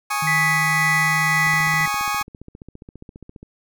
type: chord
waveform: 30% pulse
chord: Ab suspended fourth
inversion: none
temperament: just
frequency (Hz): 830.6 / 1107.5 / 1245.9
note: Ab5 / Db6 / Eb6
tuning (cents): 0 / -2 / +2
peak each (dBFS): -23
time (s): 0.1-2.23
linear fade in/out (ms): 10
type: tone with pitch glide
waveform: sine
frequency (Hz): 155.56 to 156.46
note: D#3 to D#3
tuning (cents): 0 to +10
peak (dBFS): -25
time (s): 0.22-1.86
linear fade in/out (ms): 5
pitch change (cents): +10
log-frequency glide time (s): 0.49-1.56
type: tone with tremolo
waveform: sine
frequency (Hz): 1976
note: B6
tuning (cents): 0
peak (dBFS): -17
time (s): 0.27-1.86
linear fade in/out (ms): 5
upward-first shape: sine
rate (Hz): 1.9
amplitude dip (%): 25
type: click train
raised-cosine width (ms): 3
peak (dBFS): -26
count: 30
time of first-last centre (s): 1.47-3.429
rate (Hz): 14.8
effects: none